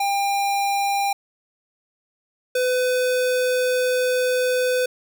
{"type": "tone pair in turn", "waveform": "square", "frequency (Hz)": [799, 503.3], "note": ["G5", "B4"], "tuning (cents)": [33, 33], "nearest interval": "minor sixth", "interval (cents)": 800, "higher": "first", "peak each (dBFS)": [-20, -19], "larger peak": "second", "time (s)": [[0, 1.13], [2.55, 4.86]], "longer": "second", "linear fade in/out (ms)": 5, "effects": []}